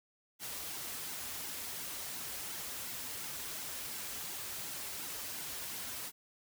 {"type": "noise with flanger", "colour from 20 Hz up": "white", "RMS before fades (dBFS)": -42, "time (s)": [0.39, 6.12], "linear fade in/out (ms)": 50, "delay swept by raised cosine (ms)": [1.6, 6.4], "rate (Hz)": 2.8, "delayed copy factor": -0.6, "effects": []}